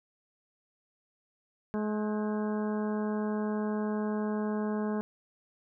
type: harmonic tone with a mistuned harmonic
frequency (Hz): 212.2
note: G#3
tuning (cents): +38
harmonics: 1 / 2 / 3 / 4 / 5 / 6 / 7 / 8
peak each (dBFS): -30 / -35 / -41 / -43 / -44 / -51 / -50 / -50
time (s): 1.74-5.01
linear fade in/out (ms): 0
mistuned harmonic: 8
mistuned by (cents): -80
effects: none